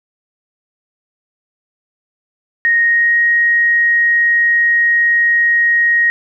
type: tone with pitch glide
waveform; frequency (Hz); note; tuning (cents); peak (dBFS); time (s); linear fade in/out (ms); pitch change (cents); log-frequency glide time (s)
sine; 1864.7 to 1878.8; A#6 to A#6; 0 to +13; -9; 2.65-6.1; 0; +13; 2.81-3.18
effects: none